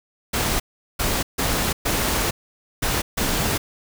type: noise bursts at uneven times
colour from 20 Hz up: pink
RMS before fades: -22 dBFS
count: 6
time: 0.33-0.6 / 0.99-1.23 / 1.38-1.73 / 1.85-2.31 / 2.82-3.02 / 3.17-3.58 s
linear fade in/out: 10 ms
effects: none